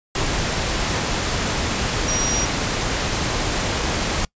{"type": "tone in noise", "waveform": "sine", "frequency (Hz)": 5730, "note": "F8", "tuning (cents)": 44, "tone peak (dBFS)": -21, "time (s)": [2.08, 2.45], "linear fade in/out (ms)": 2, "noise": "pink", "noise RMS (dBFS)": -22, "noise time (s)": [0.15, 4.25], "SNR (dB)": -2, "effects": ["noise-tail reverb RT60 0.1 s tail -25 dB re dry", "resampled to 16000 Hz"]}